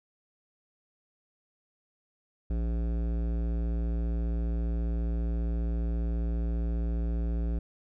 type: tone with hard clipping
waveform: sine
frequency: 57.4 Hz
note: A#1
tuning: 26 cents flat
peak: -29 dBFS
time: 2.5-7.59 s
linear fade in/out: 5 ms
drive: 15 dB
effects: none